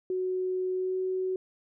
sine tone with pitch glide, 370 to 373.4 Hz, F#4 to F#4, 0 to +16 cents, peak -27 dBFS, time 0.1-1.36 s, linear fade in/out 2 ms, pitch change +16 cents, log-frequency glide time 0.73-0.97 s, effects none

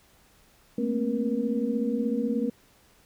sine tone cluster, 217 / 233.3 / 266.8 / 476.1 Hz, A3 / A#3 / C4 / A#4, -24 / +2 / +34 / +37 cents, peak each -31 / -28 / -30 / -31 dBFS, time 0.78-2.5 s, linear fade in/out 5 ms, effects pink hiss -60 dBFS RMS until 3.05 s

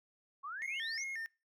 sine exponential sweep, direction up, 1065 to 6580 Hz, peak -40 dBFS, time 0.43-1.05 s, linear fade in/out 20 ms
triangle tone with vibrato, 1975.5 Hz, B6, in tune, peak -37 dBFS, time 0.62-1.26 s, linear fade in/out 0 ms, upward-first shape square, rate 2.8 Hz, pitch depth 150 cents each way
effects noise-tail reverb RT60 0.3 s tail -24 dB re dry

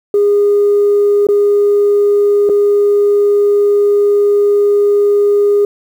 sine tone with dropouts, 408.9 Hz, G#4, 27 cents flat, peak -6 dBFS, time 0.14-5.65 s, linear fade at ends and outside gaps 2 ms, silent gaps 1.269-1.287 / 2.491-2.496 s, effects tanh soft clip ceiling -4 dBFS + 7-bit

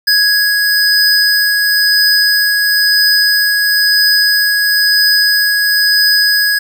square tone pair together, 1664 / 4993 Hz, G#6 / D#8, +3 / +5 cents, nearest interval octave + perfect fifth, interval 1902 cents, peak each -12 dBFS, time 0.07-6.59 s, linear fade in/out 10 ms, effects 7-bit

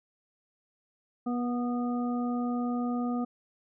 harmonic tone with a mistuned harmonic, 242.8 Hz, B3, 29 cents flat, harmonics 1 / 2 / 3 / 5, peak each -28 / -40 / -38 / -41 dBFS, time 1.26-3.25 s, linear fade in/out 10 ms, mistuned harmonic 5, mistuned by +20 cents, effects none

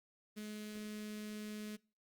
sawtooth tone with notch filter, 212 Hz, G#3, 36 cents sharp, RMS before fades -45 dBFS, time 0.36-1.77 s, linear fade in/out 20 ms, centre 860 Hz, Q 0.58, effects noise-tail reverb RT60 0.4 s tail -25 dB re dry + Opus 32 kbps

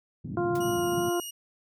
pink band-pass noise, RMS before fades -36 dBFS, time 0.24-1.1 s, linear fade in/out 10 ms, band 110 to 240 Hz, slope 24 dB/octave
harmonic tone, 349.2 Hz, F4, in tune, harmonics 1 / 2 / 3 / 4, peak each -26 / -32 / -36 / -38 dBFS, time 0.37-1.2 s, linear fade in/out 2 ms
white noise with exponential decay, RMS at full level -39 dBFS, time 0.55-0.66 s, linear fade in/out 5 ms, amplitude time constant 22 ms
15% pulse tone with vibrato, 2888 Hz, F#7, 43 cents flat, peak -29 dBFS, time 0.6-1.31 s, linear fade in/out 10 ms, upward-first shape sine, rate 2.6 Hz, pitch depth 10 cents each way
effects none

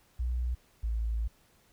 sine tone pair in turn, 61 / 55.91 Hz, B1 / A1, -21 / +28 cents, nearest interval major second, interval 151 cents, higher first, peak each -28 dBFS, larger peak neither, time 0.19-0.55 / 0.83-1.28 s, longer second, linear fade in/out 10 ms, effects pink hiss -65 dBFS RMS until 1.72 s

